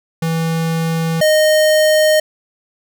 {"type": "tone pair in turn", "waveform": "square", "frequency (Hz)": [163.7, 618], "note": ["E3", "D#5"], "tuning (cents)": [-12, -12], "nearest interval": "octave + major seventh", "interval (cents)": 2300, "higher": "second", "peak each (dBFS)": [-16, -10], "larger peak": "second", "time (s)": [[0.22, 1.21], [1.21, 2.2]], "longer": "neither", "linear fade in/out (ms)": 5, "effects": []}